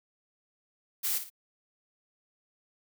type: noise with echo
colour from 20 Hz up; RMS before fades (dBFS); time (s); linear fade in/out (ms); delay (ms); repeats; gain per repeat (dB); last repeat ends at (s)
blue; -30; 1.03-1.19; 20; 56; 2; -9; 1.302
effects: none